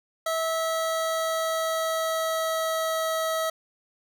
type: tone with pitch glide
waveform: 25% pulse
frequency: 650 to 644.4 Hz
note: E5 to E5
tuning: -24 to -39 cents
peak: -21 dBFS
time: 0.26-3.5 s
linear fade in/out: 5 ms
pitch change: -15 cents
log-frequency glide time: 0.47-3.1 s
effects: none